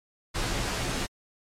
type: noise with comb filter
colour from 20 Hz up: pink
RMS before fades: -29 dBFS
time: 0.34-1.07 s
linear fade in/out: 20 ms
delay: 13 ms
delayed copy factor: -0.55
effects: low-pass 8000 Hz 12 dB/octave + MP3 96 kbps